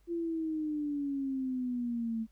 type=exponential sweep; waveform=sine; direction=down; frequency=344.4 to 221.1 Hz; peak=-31 dBFS; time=0.07-2.27 s; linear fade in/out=50 ms; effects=added 50 Hz sine -62 dBFS peak until 2.31 s + pink hiss -74 dBFS RMS until 2.31 s